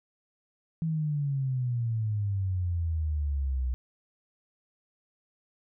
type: exponential sweep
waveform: sine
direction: down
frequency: 164.4 to 61.74 Hz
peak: -26 dBFS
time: 0.82-3.74 s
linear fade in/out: 0 ms
effects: none